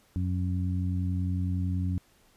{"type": "harmonic tone", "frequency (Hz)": 90.9, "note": "F#2", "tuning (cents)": -30, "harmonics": [1, 2, 3], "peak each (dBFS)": [-27, -33, -37], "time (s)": [0.16, 1.98], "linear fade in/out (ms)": 0, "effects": ["pink hiss -63 dBFS RMS until 2.36 s", "resampled to 32000 Hz"]}